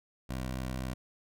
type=tone with vibrato; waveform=15% pulse; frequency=64 Hz; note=C2; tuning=38 cents flat; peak=-28 dBFS; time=0.29-0.94 s; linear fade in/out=10 ms; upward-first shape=triangle; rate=4.4 Hz; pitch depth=15 cents each way; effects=none